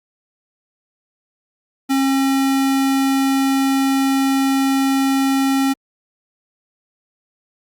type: tone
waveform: square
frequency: 270 Hz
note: C#4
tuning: 45 cents flat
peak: -15 dBFS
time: 1.89-5.74 s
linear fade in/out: 20 ms
effects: Opus 48 kbps